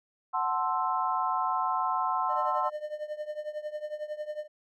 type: chord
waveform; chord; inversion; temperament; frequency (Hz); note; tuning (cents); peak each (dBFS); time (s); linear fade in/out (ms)
sine; F# half-diminished seventh; none; equal; 740 / 880 / 1046.5 / 1318.5; F#5 / A5 / C6 / E6; 0 / 0 / 0 / 0; -32 / -33 / -29 / -33; 0.33-2.7; 20
type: tone with tremolo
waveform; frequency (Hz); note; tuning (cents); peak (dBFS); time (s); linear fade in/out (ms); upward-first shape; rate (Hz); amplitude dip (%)
triangle; 604; D5; +48; -28; 2.28-4.48; 50; triangle; 11; 90
effects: none